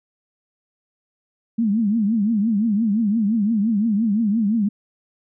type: tone with vibrato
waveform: sine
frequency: 215.2 Hz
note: A3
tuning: 38 cents flat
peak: -16 dBFS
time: 1.58-4.69 s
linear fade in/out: 10 ms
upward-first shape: triangle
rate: 5.8 Hz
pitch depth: 180 cents each way
effects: none